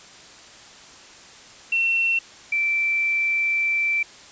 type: tone pair in turn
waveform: sine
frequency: 2710 / 2337 Hz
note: E7 / D7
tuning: +47 / -9 cents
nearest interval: minor third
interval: 256 cents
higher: first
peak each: -18 / -19 dBFS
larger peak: first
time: 1.72-2.19 / 2.52-4.03 s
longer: second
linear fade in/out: 5 ms
effects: white hiss -45 dBFS RMS until 4.31 s + resampled to 16000 Hz